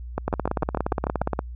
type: two click trains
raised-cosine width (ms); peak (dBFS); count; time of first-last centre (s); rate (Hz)
1; -10 / -9; 8 / 20; 0.18-1.217 / 0.28-1.391; 6.75 / 17.1
effects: added 60 Hz sine -33 dBFS peak until 1.55 s